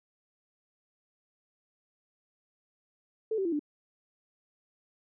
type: tone with pitch steps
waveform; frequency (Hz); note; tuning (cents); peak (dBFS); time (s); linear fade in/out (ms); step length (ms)
sine; 440 / 385.3 / 337.3 / 295.4; A4 / G4 / E4 / D4; 0 / -30 / +40 / +10; -27; 3.31-3.594; 5; 71
effects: none